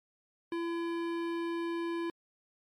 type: tone with hard clipping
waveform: sine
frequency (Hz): 337.4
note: E4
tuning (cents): +40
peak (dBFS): -34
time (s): 0.52-2.1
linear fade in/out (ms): 2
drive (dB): 16
effects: MP3 64 kbps